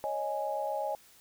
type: chord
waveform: sine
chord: C# suspended second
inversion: none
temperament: equal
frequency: 554.4 / 622.3 / 830.6 Hz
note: C#5 / D#5 / G#5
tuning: 0 / 0 / 0 cents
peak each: -36 / -35 / -34 dBFS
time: 0.04-0.95 s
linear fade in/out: 0 ms
effects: white hiss -59 dBFS RMS until 1.2 s